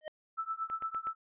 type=tone with exponential growth; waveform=square; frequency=620 Hz; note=D#5; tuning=6 cents flat; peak=-34 dBFS; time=0.01-0.08 s; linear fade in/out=1 ms; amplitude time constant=15 ms
type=tone with tremolo; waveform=sine; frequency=1318.5 Hz; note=E6; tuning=in tune; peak=-30 dBFS; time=0.37-1.15 s; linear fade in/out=20 ms; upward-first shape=triangle; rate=8.8 Hz; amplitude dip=100%
type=click train; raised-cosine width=0.5 ms; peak=-32 dBFS; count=4; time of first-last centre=0.7-1.07 s; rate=8.1 Hz
effects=resampled to 8000 Hz